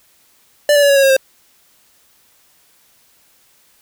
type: tone with pitch steps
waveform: square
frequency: 587.3 / 577.5 / 568 / 558.5 / 549.2 / 540.1 / 531.1 Hz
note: D5 / D5 / C#5 / C#5 / C#5 / C#5 / C5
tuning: 0 / -29 / +42 / +13 / -16 / -45 / +26 cents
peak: -9 dBFS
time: 0.69-1.166 s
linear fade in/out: 2 ms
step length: 68 ms
effects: white hiss -54 dBFS RMS until 3.81 s